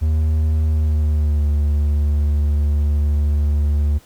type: tone with pitch glide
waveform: triangle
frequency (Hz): 77.78 to 73.41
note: D#2 to D2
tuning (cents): 0 to 0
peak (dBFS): -12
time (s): 0.01-3.99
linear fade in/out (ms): 20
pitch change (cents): -100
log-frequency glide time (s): 0.67-1.48
effects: pink hiss -50 dBFS RMS until 4.05 s